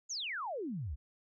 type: exponential sweep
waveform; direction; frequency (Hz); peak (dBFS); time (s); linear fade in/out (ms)
sine; down; 7040 to 59.6; -36; 0.09-0.96; 20
effects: none